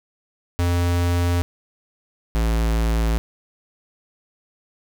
square tone pair in turn, 87.31 / 55.91 Hz, F2 / A1, 0 / +28 cents, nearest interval minor sixth, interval 772 cents, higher first, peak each -18 dBFS, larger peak neither, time 0.59-1.42 / 2.35-3.18 s, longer neither, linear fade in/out 0 ms, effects 9-bit

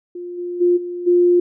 sine tone with level steps, 352.6 Hz, F4, 17 cents sharp, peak -27 / -23 / -11 / -24 / -10 dBFS, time 0.15-1.4 s, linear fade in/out 5 ms, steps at 0.37 / 0.6 / 0.76 / 1.06 s, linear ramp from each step 20 ms, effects none

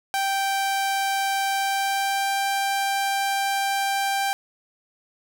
sawtooth tone with pitch glide, 783 to 788 Hz, G5 to G5, -2 to +9 cents, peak -18 dBFS, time 0.14-4.33 s, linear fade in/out 0 ms, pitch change +11 cents, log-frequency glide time 1.5-2.38 s, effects 9-bit

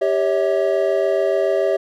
triangle tone cluster, 393.7 / 557 / 644 Hz, G4 / C#5 / E5, +8 / +8 / -41 cents, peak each -18 dBFS, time 0.01-1.77 s, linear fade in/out 10 ms, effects none

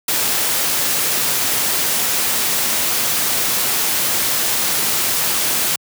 white noise, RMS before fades -18 dBFS, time 0.08-5.76 s, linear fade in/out 5 ms, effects high-pass 100 Hz 12 dB/octave

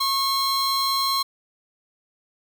45% pulse tone pair together, 1090 / 4115 Hz, C#6 / C8, -29 / -30 cents, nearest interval octave + major seventh, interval 2299 cents, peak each -23 dBFS, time 0-1.23 s, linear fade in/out 10 ms, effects none

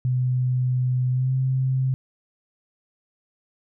sine tone with pitch glide, 126.6 to 131.06 Hz, B2 to C3, +43 to +3 cents, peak -19 dBFS, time 0.05-1.94 s, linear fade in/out 0 ms, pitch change +60 cents, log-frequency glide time 1.11-1.33 s, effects none

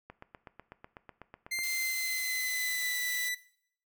click train, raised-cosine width 0.5 ms, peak -30 dBFS, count 13, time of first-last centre 0.1-1.589 s, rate 8.06 Hz
sawtooth tone with pitch glide, 2093 to 1981.2 Hz, C7 to B6, 0 to +5 cents, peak -28 dBFS, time 1.51-3.35 s, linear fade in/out 10 ms, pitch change -95 cents, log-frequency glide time 1.62-2.99 s
blue noise, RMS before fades -40 dBFS, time 1.63-3.29 s, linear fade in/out 5 ms
effects noise-tail reverb RT60 0.6 s tail -17 dB re dry

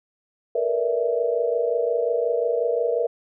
sine tone cluster, 453.3 / 478.9 / 588 / 657 Hz, A#4 / A#4 / D5 / E5, -48 / +47 / +2 / -6 cents, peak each -27 / -22 / -29 / -27 dBFS, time 0.55-3.07 s, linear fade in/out 5 ms, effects none

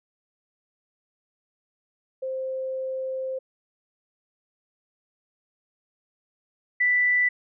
sine tone pair in turn, 524 / 1978.4 Hz, C5 / B6, +2 / +3 cents, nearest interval octave + major seventh, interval 2301 cents, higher second, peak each -27 / -18 dBFS, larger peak second, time 2.22-3.39 / 6.8-7.29 s, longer first, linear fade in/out 10 ms, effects none

